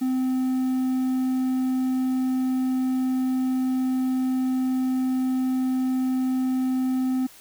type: tone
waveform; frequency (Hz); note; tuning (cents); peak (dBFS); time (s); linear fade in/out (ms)
triangle; 258.1; C4; -23; -19; 0.01-7.27; 10
effects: white hiss -49 dBFS RMS until 7.4 s